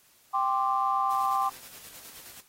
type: chord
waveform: sine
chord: G suspended fourth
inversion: none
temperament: equal with one note detuned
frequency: 786.3 / 1046.5 / 1174.7 Hz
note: G5 / C6 / D6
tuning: +5 / 0 / 0 cents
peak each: -28 dBFS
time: 0.33-1.5 s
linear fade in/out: 20 ms
type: click train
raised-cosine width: 0.2 ms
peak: -37 dBFS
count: 163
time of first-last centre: 0.35-1.596 s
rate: 130 Hz
type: noise with tremolo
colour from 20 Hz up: white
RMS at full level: -46 dBFS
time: 1.1-2.41 s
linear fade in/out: 10 ms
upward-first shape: square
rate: 9.5 Hz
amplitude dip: 35%
effects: white hiss -61 dBFS RMS until 2.48 s + AAC 48 kbps